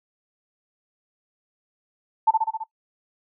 sine tone with echo, 886 Hz, A5, 12 cents sharp, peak -12 dBFS, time 2.27-2.31 s, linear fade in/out 10 ms, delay 66 ms, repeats 5, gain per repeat -3 dB, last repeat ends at 2.64 s, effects noise-tail reverb RT60 0.1 s tail -18 dB re dry

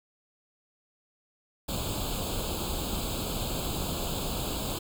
pink noise with comb filter, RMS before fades -32 dBFS, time 1.68-4.79 s, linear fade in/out 10 ms, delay 0.26 ms, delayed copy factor +1, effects none

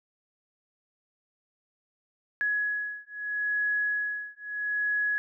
sine beating tone pair, 1680 / 1680.77 Hz, G#6 / G#6, +19 / +20 cents, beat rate 0.77 Hz, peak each -30 dBFS, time 2.41-5.18 s, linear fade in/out 0 ms, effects none

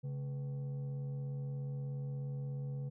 sine tone with frequency modulation, 138.1 Hz, C#3, 6 cents flat, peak -35 dBFS, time 0.03-2.9 s, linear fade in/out 20 ms, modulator 353 Hz, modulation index 0.31, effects tanh soft clip ceiling -35 dBFS

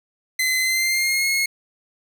sawtooth tone with pitch glide, 2044 to 2166 Hz, C7 to C#7, -41 to -41 cents, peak -15 dBFS, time 0.39-1.46 s, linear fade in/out 5 ms, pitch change +100 cents, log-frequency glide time 0.6-1.27 s, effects none

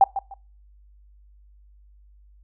sine tone with echo, 784 Hz, G5, in tune, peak -9 dBFS, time 0.01-0.04 s, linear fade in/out 2 ms, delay 150 ms, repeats 2, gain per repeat -13 dB, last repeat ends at 0.34 s, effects noise-tail reverb RT60 0.4 s tail -24 dB re dry + added 50 Hz sine -50 dBFS peak until 2.43 s

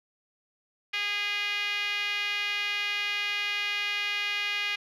5% pulse tone with band-pass filter, 410.2 Hz, G#4, 21 cents flat, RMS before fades -30 dBFS, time 0.93-4.76 s, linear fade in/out 10 ms, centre 2400 Hz, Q 2.5, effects none

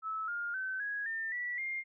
sine tone with pitch steps, 1303 / 1412.7 / 1531.7 / 1660.8 / 1800.6 / 1952.3 / 2117 Hz, E6 / F6 / G6 / G#6 / A6 / B6 / C7, -20 / +19 / -41 / 0 / +39 / -20 / +20 cents, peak -34 dBFS, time 0.02-1.84 s, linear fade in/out 50 ms, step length 260 ms, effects none

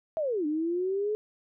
sine linear two-way sweep, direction down then up, 659.3 to 293.7 to 430.7 Hz, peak -26 dBFS, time 0.17-1.15 s, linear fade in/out 0 ms, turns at 0.46 s, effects none

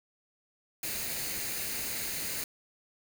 white noise with comb filter, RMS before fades -35 dBFS, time 0.83-2.44 s, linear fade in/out 2 ms, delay 0.45 ms, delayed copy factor +0.5, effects none

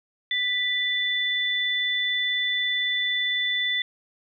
sine tone pair together, 1975.5 / 3502 Hz, B6 / A7, 0 / -9 cents, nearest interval minor seventh, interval 991 cents, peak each -25 dBFS, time 0.31-3.82 s, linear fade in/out 2 ms, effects none

